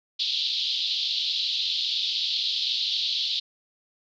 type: band-pass noise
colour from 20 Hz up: pink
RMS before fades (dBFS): -27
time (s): 0.19-3.4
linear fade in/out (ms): 10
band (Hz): 3300 to 4400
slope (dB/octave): 48
effects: none